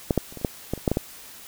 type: clicks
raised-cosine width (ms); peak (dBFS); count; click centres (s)
2; -6 / -6 / -29 / -23 / -28 / -8 / -11 / -25 / -6 / -8 / -8; 11; 0.108 / 0.177 / 0.325 / 0.373 / 0.414 / 0.448 / 0.736 / 0.777 / 0.878 / 0.916 / 0.971
effects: white hiss -44 dBFS RMS until 1.47 s